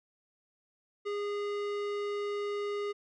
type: tone with tanh clipping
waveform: sine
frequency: 410 Hz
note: G#4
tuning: 22 cents flat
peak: -34 dBFS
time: 1.05-2.93 s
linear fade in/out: 20 ms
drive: 18 dB
effects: none